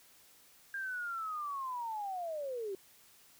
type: linear sweep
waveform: sine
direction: down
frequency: 1612 to 372.8 Hz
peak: -36 dBFS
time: 0.74-2.75 s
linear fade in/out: 2 ms
effects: white hiss -62 dBFS RMS until 3.39 s